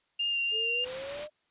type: tone with vibrato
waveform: sine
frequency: 2794 Hz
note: F7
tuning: in tune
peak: -27 dBFS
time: 0.19-0.85 s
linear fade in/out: 10 ms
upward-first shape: sine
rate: 3.3 Hz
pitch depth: 17 cents each way
type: exponential sweep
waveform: sine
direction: up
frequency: 428.5 to 613 Hz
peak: -37 dBFS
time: 0.51-1.3 s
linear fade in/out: 50 ms
type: noise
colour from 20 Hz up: white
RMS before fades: -38 dBFS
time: 0.82-1.28 s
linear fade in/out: 50 ms
effects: white hiss -73 dBFS RMS until 1.5 s + resampled to 8000 Hz